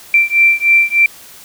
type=beating tone pair; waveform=sine; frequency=2349 / 2352.3 Hz; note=D7 / D7; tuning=0 / +2 cents; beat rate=3.3 Hz; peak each=-11 dBFS; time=0.14-1.06 s; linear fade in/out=2 ms; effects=white hiss -38 dBFS RMS until 1.44 s